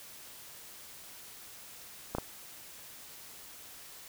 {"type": "clicks", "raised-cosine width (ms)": 1, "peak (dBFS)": -18, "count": 2, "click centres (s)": [2.15, 2.184], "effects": ["white hiss -50 dBFS RMS until 4.08 s"]}